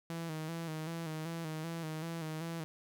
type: tone with vibrato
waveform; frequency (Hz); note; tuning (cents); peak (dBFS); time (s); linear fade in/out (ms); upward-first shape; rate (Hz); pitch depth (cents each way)
sawtooth; 161.6; E3; -34; -34; 0.1-2.64; 0; square; 2.6; 51
effects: none